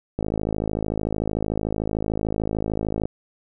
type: click train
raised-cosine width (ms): 2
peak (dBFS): -11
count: 154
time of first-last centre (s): 0.19-3.055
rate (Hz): 53.4
effects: none